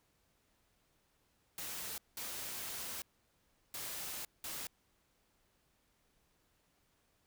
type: noise bursts at uneven times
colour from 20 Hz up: white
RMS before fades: -43 dBFS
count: 4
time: 1.58-1.98 / 2.17-3.02 / 3.74-4.25 / 4.44-4.67 s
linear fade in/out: 2 ms
effects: pink hiss -75 dBFS RMS until 7.26 s